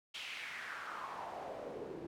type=noise with band-pass filter sweep; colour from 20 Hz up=pink; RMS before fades=-45 dBFS; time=0.14-2.07 s; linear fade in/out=10 ms; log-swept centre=3100 to 330 Hz; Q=3.3; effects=none